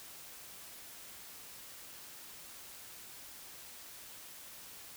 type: silence
effects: white hiss -51 dBFS RMS until 4.96 s